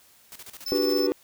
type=noise with tremolo; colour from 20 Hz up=white; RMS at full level=-42 dBFS; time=0.32-1.03 s; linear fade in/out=0 ms; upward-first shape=square; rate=14 Hz; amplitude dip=80%
type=tone; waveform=square; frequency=5274 Hz; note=E8; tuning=in tune; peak=-29 dBFS; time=0.66-1.07 s; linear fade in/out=5 ms
type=chord; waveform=triangle; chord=G major seventh; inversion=second; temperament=just; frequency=294 / 367.5 / 392 / 490 Hz; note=D4 / F#4 / G4 / B4; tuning=+2 / -12 / 0 / -14 cents; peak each=-25 dBFS; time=0.72-1.12 s; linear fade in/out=0 ms
effects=white hiss -57 dBFS RMS until 1.23 s